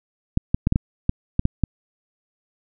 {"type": "clicks", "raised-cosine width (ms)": 5, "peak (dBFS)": -5, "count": 9, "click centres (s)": [0.374, 0.545, 0.671, 0.724, 0.759, 1.094, 1.394, 1.454, 1.637], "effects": []}